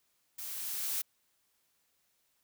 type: noise with level ramp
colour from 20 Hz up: blue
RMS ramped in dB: -42 to -33 dBFS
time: 0.38-1.02 s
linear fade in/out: 10 ms
effects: white hiss -75 dBFS RMS until 2.43 s